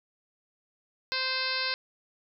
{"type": "harmonic tone", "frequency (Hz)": 520, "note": "C5", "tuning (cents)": -11, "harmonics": [1, 2, 3, 4, 5, 6, 7, 8, 9, 10], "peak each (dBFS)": [-41, -38, -35, -37, -36, -44, -39, -34, -35, -38], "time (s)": [1.12, 1.74], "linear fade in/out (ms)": 0, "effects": []}